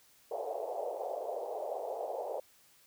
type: band-pass noise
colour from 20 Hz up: white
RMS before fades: -38 dBFS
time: 0.31-2.4 s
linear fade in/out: 5 ms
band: 440 to 760 Hz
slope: 48 dB/octave
effects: white hiss -64 dBFS RMS until 2.86 s